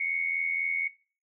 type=tone pair together; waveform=sine; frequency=2135 / 2219 Hz; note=C7 / C#7; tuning=+34 / +1 cents; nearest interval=minor second; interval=67 cents; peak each=-32 / -28 dBFS; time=0-0.88 s; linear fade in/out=5 ms; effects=noise-tail reverb RT60 0.4 s tail -20 dB re dry